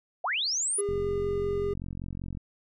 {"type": "linear sweep", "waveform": "sine", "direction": "up", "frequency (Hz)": [573, 10310], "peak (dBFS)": -26, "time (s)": [0.24, 0.81], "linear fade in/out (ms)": 5}
{"type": "tone", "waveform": "triangle", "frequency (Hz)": 405, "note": "G#4", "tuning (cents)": -43, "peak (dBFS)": -25, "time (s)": [0.78, 1.74], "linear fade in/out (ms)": 10}
{"type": "click train", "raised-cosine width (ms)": 5, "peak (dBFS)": -25, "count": 68, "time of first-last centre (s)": [0.89, 2.372], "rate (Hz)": 45.2}
{"effects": []}